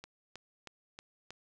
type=click train; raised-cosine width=0.2 ms; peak=-28 dBFS; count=5; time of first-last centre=0.04-1.306 s; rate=3.16 Hz; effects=none